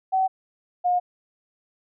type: tone pair in turn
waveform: sine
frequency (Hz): 759 / 716.4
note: F#5 / F5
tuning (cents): +44 / +44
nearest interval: minor second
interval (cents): 100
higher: first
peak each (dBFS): -18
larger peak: neither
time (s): 0.12-0.28 / 0.84-1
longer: neither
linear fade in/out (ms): 20
effects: none